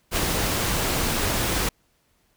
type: noise with ADSR envelope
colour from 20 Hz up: pink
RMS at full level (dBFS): -21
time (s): 0.11-1.69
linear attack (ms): 61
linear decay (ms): 9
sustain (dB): -3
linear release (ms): 4
effects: pink hiss -66 dBFS RMS until 2.36 s